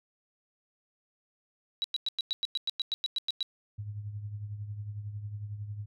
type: tone bursts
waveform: sine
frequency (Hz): 3899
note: B7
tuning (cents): -23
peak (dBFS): -27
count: 14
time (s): 1.82-3.428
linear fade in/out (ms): 0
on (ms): 22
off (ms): 100
type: tone with tremolo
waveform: sine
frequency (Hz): 103.9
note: G#2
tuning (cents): +1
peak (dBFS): -33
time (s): 3.78-5.86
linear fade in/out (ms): 10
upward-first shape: triangle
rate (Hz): 11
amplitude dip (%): 65
effects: none